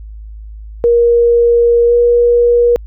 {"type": "tone with pitch glide", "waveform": "sine", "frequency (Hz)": [472.6, 478.1], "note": ["A#4", "A#4"], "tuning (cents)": [24, 44], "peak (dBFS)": -6, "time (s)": [0.84, 2.76], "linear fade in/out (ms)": 0, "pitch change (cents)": 20, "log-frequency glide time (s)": [1.87, 1.93], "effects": ["added 53 Hz sine -27 dBFS peak until 2.86 s"]}